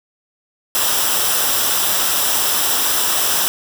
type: noise with comb filter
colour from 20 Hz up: white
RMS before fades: -17 dBFS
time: 0.75-3.48 s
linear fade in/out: 0 ms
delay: 0.45 ms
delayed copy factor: -0.55
effects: none